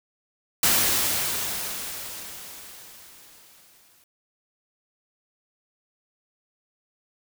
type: noise with exponential decay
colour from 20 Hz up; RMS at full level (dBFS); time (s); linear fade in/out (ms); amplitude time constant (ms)
white; -19; 0.63-4.04; 2; 740
effects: none